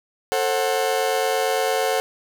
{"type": "chord", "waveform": "40% pulse", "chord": "F# diminished", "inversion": "first", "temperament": "just", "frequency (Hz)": [444, 532.8, 740], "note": ["A4", "C5", "F#5"], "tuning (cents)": [16, 31, 0], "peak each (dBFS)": -23, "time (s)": [0.32, 2], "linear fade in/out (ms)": 0, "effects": []}